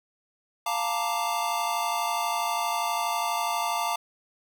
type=chord; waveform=square; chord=Bb major seventh; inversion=second; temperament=equal; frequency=698.5 / 880 / 932.3 / 1174.7 Hz; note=F5 / A5 / Bb5 / D6; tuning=0 / 0 / 0 / 0 cents; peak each=-32 dBFS; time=0.66-3.96 s; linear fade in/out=5 ms; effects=none